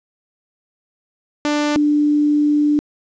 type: tone pair in turn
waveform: sawtooth / sine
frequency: 295.7 / 295.7 Hz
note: D4 / D4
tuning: +12 / +12 cents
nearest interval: unison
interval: 0 cents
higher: neither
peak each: -12 dBFS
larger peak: neither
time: 1.45-1.76 / 1.76-2.79 s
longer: second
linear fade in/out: 0 ms
effects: resampled to 16000 Hz + 8-bit